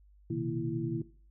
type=tone cluster; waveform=sine; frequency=120.9 / 131.8 / 157.5 / 231.3 / 333.1 Hz; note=B2 / C3 / D#3 / A#3 / E4; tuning=-36 / +13 / +21 / -13 / +18 cents; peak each=-39 / -37 / -37 / -39 / -34 dBFS; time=0.3-1.02 s; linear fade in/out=5 ms; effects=noise-tail reverb RT60 0.4 s tail -17 dB re dry + added 50 Hz sine -57 dBFS peak until 1.3 s